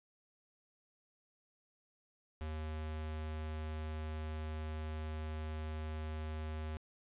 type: tone with notch filter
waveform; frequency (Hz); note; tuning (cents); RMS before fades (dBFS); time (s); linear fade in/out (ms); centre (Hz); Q
square; 77.78; D#2; 0; -41; 2.41-6.77; 0; 170; 1.7
effects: resampled to 8000 Hz + 12-bit